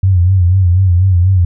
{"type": "tone with vibrato", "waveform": "sine", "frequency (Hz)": 91.5, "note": "F#2", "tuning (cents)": -19, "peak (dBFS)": -6, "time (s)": [0.03, 1.45], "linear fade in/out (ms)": 5, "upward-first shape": "sine", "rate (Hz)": 4.1, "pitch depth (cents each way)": 93, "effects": []}